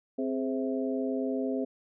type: harmonic tone with a mistuned harmonic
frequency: 131.1 Hz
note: C3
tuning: 4 cents sharp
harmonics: 2 / 3 / 4 / 5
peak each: -30 / -34 / -36 / -38 dBFS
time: 0.18-1.65 s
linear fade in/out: 10 ms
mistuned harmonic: 3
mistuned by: +96 cents
effects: none